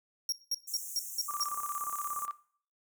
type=tone bursts; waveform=40% pulse; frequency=5588 Hz; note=F8; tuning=in tune; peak=-28 dBFS; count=6; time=0.29-1.438 s; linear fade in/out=2 ms; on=33 ms; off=190 ms
type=high-pass noise; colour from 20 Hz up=pink; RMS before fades=-42 dBFS; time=0.67-2.26 s; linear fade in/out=10 ms; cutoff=6200 Hz; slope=96 dB/octave
type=tone with tremolo; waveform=sine; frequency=1174.7 Hz; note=D6; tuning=in tune; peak=-32 dBFS; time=1.28-2.32 s; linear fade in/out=10 ms; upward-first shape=square; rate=17 Hz; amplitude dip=75%
effects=noise-tail reverb RT60 0.5 s tail -18 dB re dry